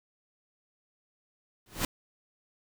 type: noise with exponential growth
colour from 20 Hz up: pink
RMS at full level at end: -25 dBFS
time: 1.66-1.85 s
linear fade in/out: 2 ms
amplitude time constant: 40 ms
effects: none